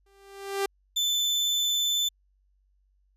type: tone with exponential growth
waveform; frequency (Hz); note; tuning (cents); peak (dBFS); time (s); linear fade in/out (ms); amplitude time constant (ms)
sawtooth; 394.7; G4; +12; -19; 0.06-0.66; 5; 130
type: tone with vibrato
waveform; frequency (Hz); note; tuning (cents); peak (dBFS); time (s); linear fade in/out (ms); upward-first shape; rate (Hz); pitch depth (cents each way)
35% pulse; 3520; A7; 0; -22; 0.96-2.09; 10; sine; 18; 9
effects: added 48 Hz sine -64 dBFS peak until 3.16 s + resampled to 32000 Hz